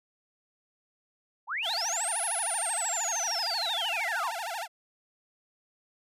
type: linear two-way sweep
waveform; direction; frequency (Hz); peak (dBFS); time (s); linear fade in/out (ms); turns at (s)
sine; up then down; 740 to 10700 to 740; -29; 1.47-4.33; 50; 2.24
type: tone with vibrato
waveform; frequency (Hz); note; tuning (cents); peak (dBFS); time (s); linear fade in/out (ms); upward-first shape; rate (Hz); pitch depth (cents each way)
sawtooth; 787; G5; +7; -29; 1.62-4.68; 50; sine; 13; 290
effects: resampled to 32000 Hz